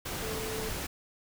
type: tone in noise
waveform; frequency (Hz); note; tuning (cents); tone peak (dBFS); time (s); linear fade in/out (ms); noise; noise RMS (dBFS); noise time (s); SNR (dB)
sine; 440; A4; 0; -37; 0.22-0.69; 10; pink; -36; 0.05-0.87; -4
effects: none